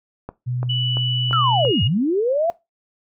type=click train; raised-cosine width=1 ms; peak=-16 dBFS; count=5; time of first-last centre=0.29-1.651 s; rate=2.94 Hz
type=tone; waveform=sine; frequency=124.1 Hz; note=B2; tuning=9 cents sharp; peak=-21 dBFS; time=0.46-1.72 s; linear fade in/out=20 ms
type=tone with pitch glide; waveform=sine; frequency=2960 to 2869 Hz; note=F#7 to F7; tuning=0 to +46 cents; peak=-21 dBFS; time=0.69-1.88 s; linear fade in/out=10 ms; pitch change=-54 cents; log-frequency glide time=1.61-1.67 s
type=linear two-way sweep; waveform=sine; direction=down then up; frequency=1393 to 87.5 to 696 Hz; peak=-16 dBFS; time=1.33-2.5 s; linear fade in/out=0 ms; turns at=1.83 s
effects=noise-tail reverb RT60 0.2 s tail -18 dB re dry